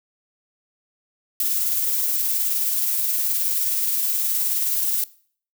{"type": "noise with tremolo", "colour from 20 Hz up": "violet", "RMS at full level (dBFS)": -21, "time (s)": [1.4, 5.04], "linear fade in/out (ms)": 2, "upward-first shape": "sine", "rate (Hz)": 19, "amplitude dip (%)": 25, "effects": ["noise-tail reverb RT60 0.5 s tail -20 dB re dry"]}